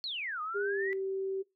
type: exponential two-way sweep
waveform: sine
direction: down then up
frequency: 4435 to 1213 to 2000 Hz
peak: -34 dBFS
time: 0.04-0.93 s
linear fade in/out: 0 ms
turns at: 0.41 s
type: tone with pitch glide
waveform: sine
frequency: 404 to 385.5 Hz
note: G#4 to G4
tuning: -48 to -29 cents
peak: -31 dBFS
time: 0.54-1.43 s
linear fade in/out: 20 ms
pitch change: -81 cents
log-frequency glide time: 0.64-0.92 s
effects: noise-tail reverb RT60 0.2 s tail -19 dB re dry